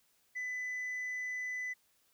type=tone; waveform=sine; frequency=2000 Hz; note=B6; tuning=21 cents sharp; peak=-33 dBFS; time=0.35-1.74 s; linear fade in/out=20 ms; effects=tanh soft clip ceiling -35 dBFS + white hiss -72 dBFS RMS until 2.13 s